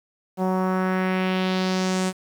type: tone with low-pass filter sweep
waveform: sawtooth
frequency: 186.3 Hz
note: F#3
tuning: 12 cents sharp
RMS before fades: -23 dBFS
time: 0.37-2.13 s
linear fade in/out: 50 ms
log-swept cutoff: 790 to 9000 Hz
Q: 1.9
effects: 8-bit